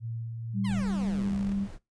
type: tone with tremolo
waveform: sine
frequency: 114.7 Hz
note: A#2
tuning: 28 cents flat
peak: -32 dBFS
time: 0-0.86 s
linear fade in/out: 50 ms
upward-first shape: sine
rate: 2.1 Hz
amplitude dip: 30%
type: tone with pitch glide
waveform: sine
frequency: 196 to 197.93 Hz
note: G3 to G3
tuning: 0 to +17 cents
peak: -27 dBFS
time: 0.53-1.68 s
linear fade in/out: 50 ms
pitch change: +17 cents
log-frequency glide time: 1-1.06 s
type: exponential sweep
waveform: 15% pulse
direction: down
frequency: 1094 to 32.7 Hz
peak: -33 dBFS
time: 0.64-1.55 s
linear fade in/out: 10 ms
type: noise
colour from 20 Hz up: brown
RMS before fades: -41 dBFS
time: 0.66-1.79 s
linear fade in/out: 50 ms
effects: noise-tail reverb RT60 0.2 s tail -20 dB re dry + resampled to 22050 Hz